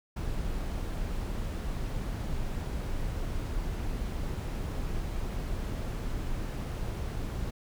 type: noise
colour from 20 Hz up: brown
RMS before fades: -33 dBFS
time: 0.16-7.51 s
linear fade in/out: 10 ms
effects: none